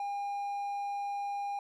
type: tone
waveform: triangle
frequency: 807 Hz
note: G#5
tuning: 50 cents flat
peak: -31 dBFS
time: 0-1.59 s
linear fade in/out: 2 ms
effects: none